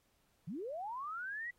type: linear sweep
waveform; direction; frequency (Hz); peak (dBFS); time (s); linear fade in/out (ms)
sine; up; 138.59 to 1975.5; -39; 0.47-1.51; 10
effects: pink hiss -75 dBFS RMS until 1.58 s + AAC 48 kbps